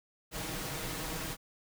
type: noise with comb filter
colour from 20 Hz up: pink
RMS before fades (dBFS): -38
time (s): 0.31-1.37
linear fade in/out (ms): 50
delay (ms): 6.3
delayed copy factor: +0.55
effects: none